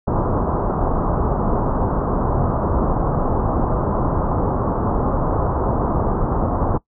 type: low-pass noise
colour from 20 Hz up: pink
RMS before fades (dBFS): -19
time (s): 0.07-6.78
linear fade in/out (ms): 10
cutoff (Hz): 1200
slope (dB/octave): 48
effects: noise-tail reverb RT60 0.1 s tail -21 dB re dry